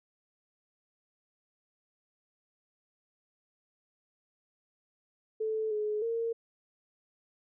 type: tone with pitch steps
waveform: sine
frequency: 437.6 / 423.4 / 459.6 Hz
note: A4 / G#4 / A#4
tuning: -9 / +33 / -25 cents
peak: -29 dBFS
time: 5.4-6.33 s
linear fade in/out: 10 ms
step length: 310 ms
effects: none